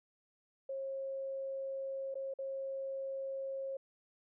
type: tone with dropouts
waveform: sine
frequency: 540 Hz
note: C#5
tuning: 45 cents flat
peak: -37 dBFS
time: 0.69-3.77 s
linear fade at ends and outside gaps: 5 ms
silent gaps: 2.143-2.153 / 2.339-2.387 s
effects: none